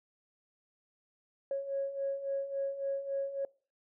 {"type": "beating tone pair", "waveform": "sine", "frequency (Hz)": [548, 551.6], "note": ["C#5", "C#5"], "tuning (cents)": [-20, -9], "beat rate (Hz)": 3.6, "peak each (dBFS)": [-38, -33], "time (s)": [1.51, 3.45], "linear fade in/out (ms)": 2, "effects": ["noise-tail reverb RT60 0.4 s tail -24 dB re dry", "tanh soft clip ceiling -25 dBFS"]}